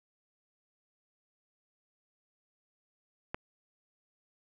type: click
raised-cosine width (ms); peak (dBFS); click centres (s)
0.5; -19; 3.345
effects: none